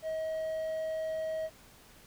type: tone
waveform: triangle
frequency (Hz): 636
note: D#5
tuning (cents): +38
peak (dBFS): -30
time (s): 0.02-1.5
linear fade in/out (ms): 50
effects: pink hiss -57 dBFS RMS until 2.06 s